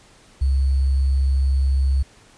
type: tone with sample-and-hold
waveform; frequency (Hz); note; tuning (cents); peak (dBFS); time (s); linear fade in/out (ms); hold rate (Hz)
sine; 67.4; C#2; -48; -15; 0.41-2.03; 10; 4410
effects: pink hiss -51 dBFS RMS until 2.37 s + resampled to 22050 Hz